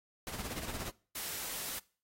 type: noise with tremolo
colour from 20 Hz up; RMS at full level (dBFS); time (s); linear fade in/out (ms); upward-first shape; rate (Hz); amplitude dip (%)
pink; -39; 0.27-0.9; 0; sine; 17; 60
type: noise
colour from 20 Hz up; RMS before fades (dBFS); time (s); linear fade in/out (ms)
white; -40; 1.15-1.79; 5
effects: noise-tail reverb RT60 0.4 s tail -22 dB re dry + AAC 48 kbps